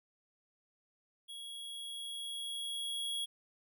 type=tone with level ramp; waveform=square; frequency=3322 Hz; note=G#7; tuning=in tune; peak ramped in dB=-45 to -35 dBFS; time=1.28-3.26 s; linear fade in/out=20 ms; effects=none